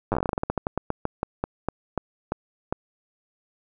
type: slowing click train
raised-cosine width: 1 ms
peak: -10 dBFS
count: 25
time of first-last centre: 0.12-2.725 s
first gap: 9 ms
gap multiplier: 1.18
effects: none